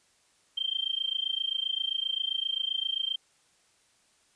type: tone with amplitude modulation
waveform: sine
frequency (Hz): 3151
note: G7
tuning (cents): +8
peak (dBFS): -24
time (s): 0.57-3.16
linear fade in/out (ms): 10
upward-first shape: sine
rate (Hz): 27.6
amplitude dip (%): 95
effects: white hiss -66 dBFS RMS until 4.35 s + resampled to 22050 Hz